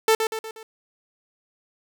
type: tone with echo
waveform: sawtooth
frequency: 442.7 Hz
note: A4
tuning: 11 cents sharp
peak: -11 dBFS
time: 0.08-0.15 s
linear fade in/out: 2 ms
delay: 120 ms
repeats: 4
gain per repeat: -6 dB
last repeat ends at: 0.63 s
effects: none